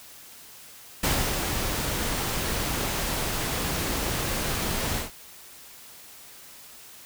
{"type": "noise with ADSR envelope", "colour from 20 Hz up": "pink", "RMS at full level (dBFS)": -23, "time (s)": [1.03, 5.11], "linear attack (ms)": 8, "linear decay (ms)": 300, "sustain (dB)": -5, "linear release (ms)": 140, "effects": ["white hiss -47 dBFS RMS until 7.05 s"]}